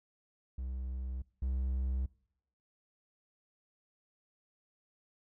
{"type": "tone pair in turn", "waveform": "triangle", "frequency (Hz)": [64, 64.71], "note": ["C2", "C2"], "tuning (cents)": [-38, -19], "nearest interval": "unison", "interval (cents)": 19, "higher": "second", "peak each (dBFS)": [-34, -29], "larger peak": "second", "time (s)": [[0.58, 1.22], [1.42, 2.06]], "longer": "neither", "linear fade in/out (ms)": 5, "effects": ["noise-tail reverb RT60 0.7 s tail -23 dB re dry"]}